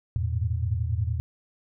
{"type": "tone cluster", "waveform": "sine", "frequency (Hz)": [82.6, 102, 105.6, 116.1], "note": ["E2", "G#2", "G#2", "A#2"], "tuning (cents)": [4, -31, 29, -7], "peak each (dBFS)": [-27, -36, -30, -29], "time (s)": [0.16, 1.2], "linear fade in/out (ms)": 0, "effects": []}